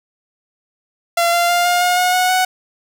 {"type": "tone with pitch steps", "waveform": "sawtooth", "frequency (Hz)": [684, 691.9, 700, 708.1, 716.3, 724.7, 733.1, 741.6], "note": ["F5", "F5", "F5", "F5", "F5", "F#5", "F#5", "F#5"], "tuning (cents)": [-36, -16, 4, 24, 44, -36, -16, 4], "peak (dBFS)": -9, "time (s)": [1.17, 2.45], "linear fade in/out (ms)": 5, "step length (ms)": 160, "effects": []}